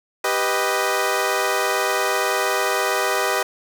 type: chord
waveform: 15% pulse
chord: G augmented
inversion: none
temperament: equal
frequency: 392 / 493.9 / 622.3 Hz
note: G4 / B4 / D#5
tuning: 0 / 0 / 0 cents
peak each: -17 dBFS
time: 0.24-3.43 s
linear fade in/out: 5 ms
effects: none